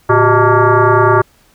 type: tone with frequency modulation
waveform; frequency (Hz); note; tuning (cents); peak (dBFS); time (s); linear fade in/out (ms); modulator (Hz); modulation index
sine; 394.5; G4; +11; -6; 0.09-1.22; 10; 253; 4
effects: pink hiss -51 dBFS RMS until 1.54 s